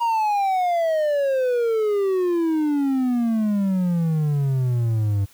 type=exponential sweep; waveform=triangle; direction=down; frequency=951 to 97.4 Hz; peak=-16 dBFS; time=0-5.26 s; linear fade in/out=20 ms; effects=white hiss -53 dBFS RMS until 5.33 s